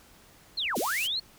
sine linear two-way sweep, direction down then up, 4402 to 185 to 4402 Hz, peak -27 dBFS, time 0.57-1.2 s, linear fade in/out 10 ms, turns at 0.78 s
white band-pass noise, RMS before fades -36 dBFS, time 0.75-1.08 s, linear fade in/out 20 ms, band 3100 to 14000 Hz, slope 12 dB/octave
effects pink hiss -56 dBFS RMS until 1.38 s

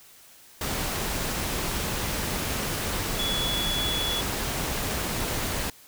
sine tone in noise, 3395 Hz, G#7, 37 cents sharp, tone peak -27 dBFS, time 3.19-4.21 s, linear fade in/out 2 ms, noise pink, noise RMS -29 dBFS, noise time 0.61-5.7 s, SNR -1 dB, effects white hiss -52 dBFS RMS until 5.87 s

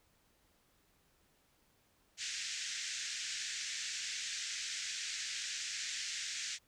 white band-pass noise, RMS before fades -41 dBFS, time 2.17-6.59 s, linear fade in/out 50 ms, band 1600 to 7400 Hz, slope 48 dB/octave, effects pink hiss -72 dBFS RMS until 6.67 s

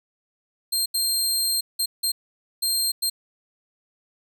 20% pulse tone bursts at uneven times, 4186 Hz, C8, in tune, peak -15 dBFS, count 6, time 0.72-0.86 / 0.94-1.61 / 1.79-1.86 / 2.03-2.12 / 2.62-2.92 / 3.02-3.1 s, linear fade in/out 10 ms, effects none

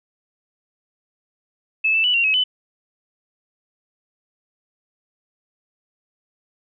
sine tone with pitch steps, 2608 / 2647 / 2960 / 2758 / 2562 / 3013 Hz, E7 / E7 / F#7 / F7 / E7 / F#7, -19 / +7 / 0 / -22 / -50 / +31 cents, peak -15 dBFS, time 1.84-2.44 s, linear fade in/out 10 ms, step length 100 ms, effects none

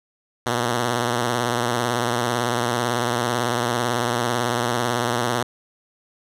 5% pulse tone with vibrato, 120.2 Hz, B2, 46 cents flat, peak -9 dBFS, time 0.46-5.43 s, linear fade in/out 5 ms, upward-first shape sine, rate 18 Hz, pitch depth 66 cents each way, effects low-pass 12000 Hz 12 dB/octave

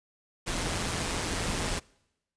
pink noise with amplitude modulation, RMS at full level -29 dBFS, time 0.46-1.8 s, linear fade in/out 20 ms, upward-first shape sine, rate 173 Hz, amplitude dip 45%, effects noise-tail reverb RT60 0.9 s tail -25 dB re dry + resampled to 22050 Hz

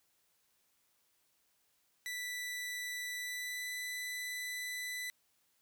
sawtooth tone with pitch glide, 1975.5 to 1991.5 Hz, B6 to B6, 0 to +14 cents, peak -35 dBFS, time 2.06-5.1 s, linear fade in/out 0 ms, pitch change +14 cents, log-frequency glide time 3.16-3.71 s, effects white hiss -75 dBFS RMS until 5.61 s

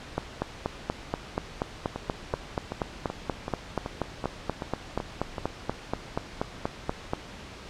two click trains, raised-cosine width 1 ms, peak -12 / -17 dBFS, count 30 / 10, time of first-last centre 0.18-7.134 / 1.96-5.382 s, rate 4.17 / 2.63 Hz, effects pink hiss -43 dBFS RMS until 7.69 s + low-pass 5000 Hz 12 dB/octave

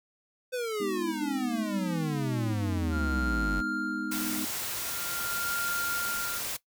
square exponential sweep, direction down, 513 to 46.25 Hz, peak -30 dBFS, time 0.52-3.62 s, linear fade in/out 20 ms
sine chord, G# minor, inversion none, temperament just, 207.7 / 249.2 / 311.5 Hz, G#3 / B3 / D#4, 0 / +16 / +2 cents, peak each -37 / -37 / -34 dBFS, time 0.8-4.45 s, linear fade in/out 5 ms
triangle tone with tremolo, 1396.9 Hz, F6, in tune, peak -28 dBFS, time 2.9-6.41 s, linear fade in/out 50 ms, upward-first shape sine, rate 0.44 Hz, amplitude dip 95%
white noise, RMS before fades -34 dBFS, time 4.11-6.57 s, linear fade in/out 10 ms
effects noise-tail reverb RT60 0.1 s tail -17 dB re dry

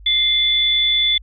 sine tone pair together, 2093 / 3475 Hz, C7 / A7, 0 / -22 cents, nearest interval major sixth, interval 878 cents, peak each -23 / -14 dBFS, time 0.06-1.18 s, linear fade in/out 5 ms, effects added 50 Hz sine -38 dBFS peak until 1.22 s

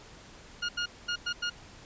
20% pulse tone bursts at uneven times, 1428 Hz, F6, 38 cents sharp, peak -24 dBFS, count 5, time 0.62-0.69 / 0.77-0.86 / 1.08-1.16 / 1.26-1.33 / 1.42-1.5 s, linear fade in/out 10 ms, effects pink hiss -51 dBFS RMS until 1.85 s + resampled to 16000 Hz

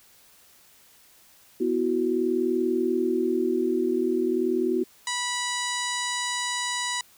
sine chord, B suspended fourth, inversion none, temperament equal, 246.9 / 329.6 / 370 Hz, B3 / E4 / F#4, 0 / 0 / 0 cents, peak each -28 / -27 / -24 dBFS, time 1.6-4.84 s, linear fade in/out 10 ms
harmonic tone, 980 Hz, B5, 14 cents flat, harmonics 1 / 2 / 3 / 4 / 5 / 6 / 7 / 8 / 9, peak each -32 / -32 / -37 / -33 / -38 / -41 / -35 / -41 / -37 dBFS, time 5.07-7.01 s, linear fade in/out 2 ms
effects white hiss -56 dBFS RMS until 7.17 s

